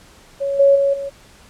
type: tone with level steps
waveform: sine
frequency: 556 Hz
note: C#5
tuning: 5 cents sharp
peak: -18 / -8 / -13 / -23 dBFS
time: 0.4-1.1 s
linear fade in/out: 20 ms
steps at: 0.59 / 0.75 / 0.93 s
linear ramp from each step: 10 ms
effects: pink hiss -47 dBFS RMS until 1.49 s + low-pass 10000 Hz 12 dB/octave